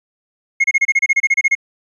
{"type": "tone bursts", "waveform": "triangle", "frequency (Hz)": 2155, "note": "C#7", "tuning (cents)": -49, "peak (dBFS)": -8, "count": 14, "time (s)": [0.6, 1.552], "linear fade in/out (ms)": 10, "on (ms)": 42, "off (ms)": 28, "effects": ["resampled to 22050 Hz"]}